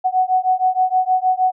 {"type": "beating tone pair", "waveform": "sine", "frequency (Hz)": [740, 746.4], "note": ["F#5", "F#5"], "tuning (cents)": [0, 15], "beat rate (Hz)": 6.4, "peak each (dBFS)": -17, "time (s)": [0.04, 1.52], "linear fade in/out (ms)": 20, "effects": []}